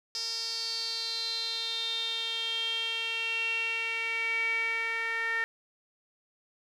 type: tone with band-pass filter sweep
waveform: sawtooth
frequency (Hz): 455.4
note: A#4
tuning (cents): -40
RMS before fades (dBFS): -32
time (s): 0.15-5.44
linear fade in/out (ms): 0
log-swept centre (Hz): 5100 to 1900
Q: 8.9
effects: none